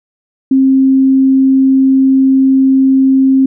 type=tone; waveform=sine; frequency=266.3 Hz; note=C4; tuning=31 cents sharp; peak=-5 dBFS; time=0.51-3.46 s; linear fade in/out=5 ms; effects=none